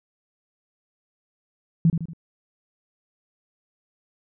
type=tone with echo; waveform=sine; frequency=164.6 Hz; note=E3; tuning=2 cents flat; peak=-13 dBFS; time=1.85-1.9 s; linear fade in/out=2 ms; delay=78 ms; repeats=3; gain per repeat=-7 dB; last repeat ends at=2.134 s; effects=none